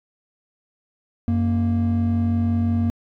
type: tone pair together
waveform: triangle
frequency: 92.91 / 233.1 Hz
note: F#2 / A#3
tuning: +8 / 0 cents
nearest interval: octave + major third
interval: 1592 cents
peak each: -18 dBFS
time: 1.28-2.9 s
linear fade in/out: 0 ms
effects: tanh soft clip ceiling -8 dBFS